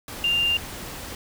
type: tone in noise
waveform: sine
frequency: 2794 Hz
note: F7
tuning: in tune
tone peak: -19 dBFS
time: 0.24-0.57 s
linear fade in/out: 2 ms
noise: pink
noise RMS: -36 dBFS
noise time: 0.08-1.15 s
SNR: +14 dB
effects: none